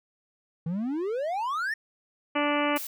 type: exponential sweep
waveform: triangle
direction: up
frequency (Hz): 156.9 to 1864.7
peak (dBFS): -25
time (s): 0.66-1.74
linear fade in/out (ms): 5
type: harmonic tone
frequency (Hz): 292.3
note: D4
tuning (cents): -8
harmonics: 1 / 2 / 3 / 4 / 5 / 6 / 7 / 8 / 9 / 10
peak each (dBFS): -28 / -29 / -32 / -31 / -37 / -38 / -36 / -34 / -38 / -37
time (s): 2.35-2.78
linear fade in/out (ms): 10
type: noise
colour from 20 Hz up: blue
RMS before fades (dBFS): -36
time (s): 2.76-2.87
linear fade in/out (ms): 2
effects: none